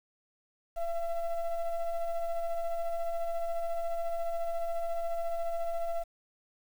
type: ring-modulated tone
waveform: triangle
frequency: 334.9 Hz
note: E4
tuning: 27 cents sharp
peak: -24 dBFS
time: 0.76-6.04 s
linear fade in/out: 20 ms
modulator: 342 Hz
effects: 9-bit